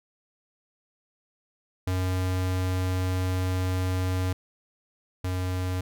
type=tone pair in turn; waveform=square; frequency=92.3 / 91.82 Hz; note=F#2 / F#2; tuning=-4 / -13 cents; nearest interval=unison; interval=9 cents; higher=first; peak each=-25 / -27 dBFS; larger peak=first; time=1.87-4.33 / 5.24-5.81 s; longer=first; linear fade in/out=5 ms; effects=none